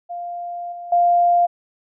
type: tone with level steps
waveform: sine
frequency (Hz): 698.5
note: F5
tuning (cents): 0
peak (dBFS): -26 / -30 / -12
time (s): 0.09-1.47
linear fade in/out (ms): 20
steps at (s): 0.72 / 0.92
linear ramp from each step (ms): 5
effects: none